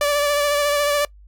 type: tone with vibrato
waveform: sawtooth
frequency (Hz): 581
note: D5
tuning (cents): -19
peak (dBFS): -13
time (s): 0.01-1.05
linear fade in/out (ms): 2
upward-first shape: sine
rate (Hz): 14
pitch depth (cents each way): 24
effects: noise-tail reverb RT60 0.1 s tail -23 dB re dry + added 50 Hz sine -43 dBFS peak until 1.27 s